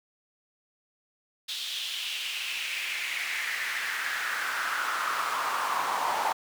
brown noise with high-pass filter sweep, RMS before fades -31 dBFS, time 1.48-6.33 s, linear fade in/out 10 ms, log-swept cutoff 3600 to 870 Hz, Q 3.8, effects none

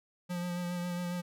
square tone with vibrato, 176.4 Hz, F3, 18 cents sharp, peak -34 dBFS, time 0.29-1.22 s, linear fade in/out 20 ms, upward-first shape sine, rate 7.3 Hz, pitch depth 22 cents each way, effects none

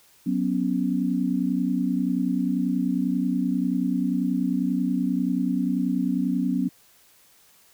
sine chord, F# suspended fourth, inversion none, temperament equal, 185 / 246.9 / 277.2 Hz, F#3 / B3 / C#4, 0 / 0 / 0 cents, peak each -26 / -25 / -26 dBFS, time 0.26-6.69 s, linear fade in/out 10 ms, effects white hiss -57 dBFS RMS until 7.73 s

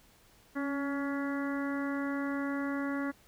harmonic tone with a mistuned harmonic, 281.4 Hz, C#4, 26 cents sharp, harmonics 1 / 2 / 3 / 4 / 5 / 6 / 7, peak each -32 / -41 / -47 / -43 / -43 / -44 / -46 dBFS, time 0.55-3.12 s, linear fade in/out 20 ms, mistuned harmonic 1, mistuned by -23 cents, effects pink hiss -62 dBFS RMS until 3.27 s

